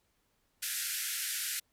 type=band-pass noise; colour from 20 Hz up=white; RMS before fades=-36 dBFS; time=0.62-1.6 s; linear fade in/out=10 ms; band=1400 to 14000 Hz; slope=96 dB/octave; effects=pink hiss -75 dBFS RMS until 1.72 s